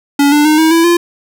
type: tone with pitch steps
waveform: square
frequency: 284 / 295.2 / 306.9 / 319 / 331.5 / 344.6 Hz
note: C#4 / D4 / D#4 / D#4 / E4 / F4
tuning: +42 / +9 / -24 / +43 / +10 / -23 cents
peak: -7 dBFS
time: 0.19-0.97 s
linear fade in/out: 5 ms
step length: 130 ms
effects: none